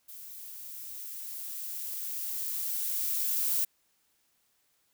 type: noise with level ramp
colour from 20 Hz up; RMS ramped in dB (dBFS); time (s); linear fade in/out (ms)
violet; -46 to -28; 0.08-3.65; 10
effects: white hiss -72 dBFS RMS until 4.93 s